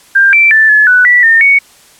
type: tone with pitch steps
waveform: sine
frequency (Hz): 1591 / 2339 / 1763 / 1714 / 1487 / 1957 / 1818 / 2228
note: G6 / D7 / A6 / A6 / F#6 / B6 / A#6 / C#7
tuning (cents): +25 / -8 / +3 / -46 / +8 / -16 / -44 / +8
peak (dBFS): -3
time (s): 0.15-1.59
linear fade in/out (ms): 10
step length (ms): 180
effects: white hiss -42 dBFS RMS until 1.99 s + low-pass 11000 Hz 12 dB/octave